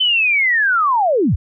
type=linear sweep; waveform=sine; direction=down; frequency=3081 to 49 Hz; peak=-12 dBFS; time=0-1.36 s; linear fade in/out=10 ms; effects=none